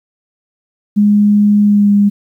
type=tone with pitch glide; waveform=sine; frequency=206.7 to 203.3 Hz; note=G#3 to G#3; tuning=-8 to -37 cents; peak=-6 dBFS; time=0.96-2.1 s; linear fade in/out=20 ms; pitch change=-29 cents; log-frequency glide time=1.63-1.92 s; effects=8-bit